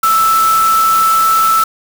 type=tone in noise; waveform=sine; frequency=1318.5 Hz; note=E6; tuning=in tune; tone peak=-8 dBFS; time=0.03-1.64 s; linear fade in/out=5 ms; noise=white; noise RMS=-21 dBFS; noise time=0.03-1.64 s; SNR=+10 dB; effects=none